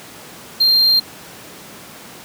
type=tone; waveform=triangle; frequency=4186 Hz; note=C8; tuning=in tune; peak=-9 dBFS; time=0.6-1 s; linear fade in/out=10 ms; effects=pink hiss -37 dBFS RMS until 2.24 s + high-pass 150 Hz 12 dB/octave

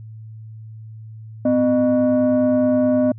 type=tone pair together; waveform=sine; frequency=254.8 / 610 Hz; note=C4 / D#5; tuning=-46 / -34 cents; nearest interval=octave + minor third; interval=1512 cents; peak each=-14 / -16 dBFS; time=1.45-3.12 s; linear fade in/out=5 ms; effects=tanh soft clip ceiling -10 dBFS + added 110 Hz sine -34 dBFS peak until 3.18 s

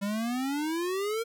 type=exponential sweep; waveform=square; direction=up; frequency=196.5 to 466.2 Hz; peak=-29 dBFS; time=0.01-1.24 s; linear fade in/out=20 ms; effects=none

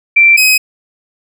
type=tone pair in turn; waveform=sine / sawtooth; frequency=2349 / 2528 Hz; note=D7 / D#7; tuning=0 / +27 cents; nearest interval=minor second; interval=127 cents; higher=second; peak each=-3 dBFS; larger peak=neither; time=0.16-0.37 / 0.37-0.58 s; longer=neither; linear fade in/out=10 ms; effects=none

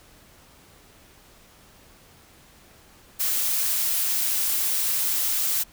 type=noise; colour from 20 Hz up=blue; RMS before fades=-24 dBFS; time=3.19-5.64 s; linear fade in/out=20 ms; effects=pink hiss -53 dBFS RMS until 5.72 s

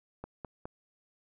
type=click train; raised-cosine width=1 ms; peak=-26 dBFS; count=3; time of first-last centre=0.24-0.655 s; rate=4.82 Hz; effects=none

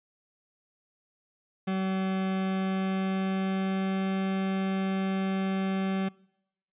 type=tone with pitch glide; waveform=40% pulse; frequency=190 to 191.76 Hz; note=F#3 to G3; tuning=+46 to -38 cents; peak=-26 dBFS; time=1.67-6.09 s; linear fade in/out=10 ms; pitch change=+16 cents; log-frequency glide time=2.29-4.18 s; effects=noise-tail reverb RT60 0.8 s tail -24 dB re dry + resampled to 8000 Hz

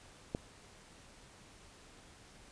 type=click; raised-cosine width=2 ms; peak=-21 dBFS; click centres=0.349 s; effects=pink hiss -58 dBFS RMS until 2.51 s + resampled to 22050 Hz

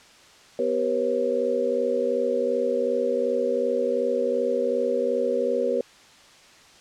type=tone cluster; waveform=sine; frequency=248.9 / 387.3 / 480.3 / 543 Hz; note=B3 / G4 / B4 / C#5; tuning=+14 / -21 / -48 / -36 cents; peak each=-31 / -29 / -24 / -26 dBFS; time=0.59-5.81 s; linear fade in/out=2 ms; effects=white hiss -51 dBFS RMS until 6.8 s + low-pass 6000 Hz 12 dB/octave

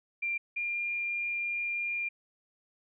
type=tone pair in turn; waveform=sine; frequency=2375 / 2401 Hz; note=D7 / D7; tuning=+19 / +38 cents; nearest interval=unison; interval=19 cents; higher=second; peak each=-29 / -30 dBFS; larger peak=first; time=0.22-0.38 / 0.56-2.09 s; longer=second; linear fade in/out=10 ms; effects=none

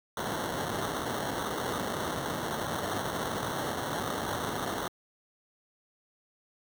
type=noise with sample-and-hold; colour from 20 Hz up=violet; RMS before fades=-33 dBFS; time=0.17-4.88 s; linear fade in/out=2 ms; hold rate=2450 Hz; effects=high-pass 80 Hz 12 dB/octave

